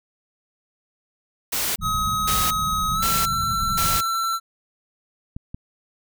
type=noise bursts; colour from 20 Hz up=white; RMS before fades=-24 dBFS; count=4; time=1.52-4.01 s; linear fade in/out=10 ms; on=240 ms; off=510 ms
type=low-pass noise; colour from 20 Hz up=pink; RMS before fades=-30 dBFS; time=1.78-4.02 s; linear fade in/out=50 ms; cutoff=220 Hz; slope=96 dB/octave
type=tone with pitch glide; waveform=square; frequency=1269 to 1344.5 Hz; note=D#6 to E6; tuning=+34 to +34 cents; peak=-22 dBFS; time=1.81-4.4 s; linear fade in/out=50 ms; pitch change=+100 cents; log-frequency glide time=2.94-3.04 s
type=clicks; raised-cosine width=5 ms; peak=-20 dBFS; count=2; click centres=5.365 / 5.545 s
effects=none